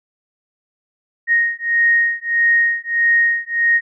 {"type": "beating tone pair", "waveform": "sine", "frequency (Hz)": [1864.7, 1866.3], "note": ["A#6", "A#6"], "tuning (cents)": [0, 2], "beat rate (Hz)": 1.6, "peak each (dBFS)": -16, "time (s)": [1.27, 3.81], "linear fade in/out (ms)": 50, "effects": []}